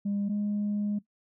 sine tone pair in turn, 202 / 206.7 Hz, G#3 / G#3, -48 / -8 cents, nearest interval unison, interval 40 cents, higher second, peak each -25 dBFS, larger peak neither, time 0.05-0.29 / 0.29-0.99 s, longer second, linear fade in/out 10 ms, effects noise-tail reverb RT60 0.1 s tail -17 dB re dry + tanh soft clip ceiling -24 dBFS

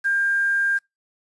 sine tone with quantisation, 1600 Hz, G6, 35 cents sharp, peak -18 dBFS, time 0.04-0.79 s, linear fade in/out 20 ms, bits 7, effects noise-tail reverb RT60 0.2 s tail -25 dB re dry + resampled to 24000 Hz

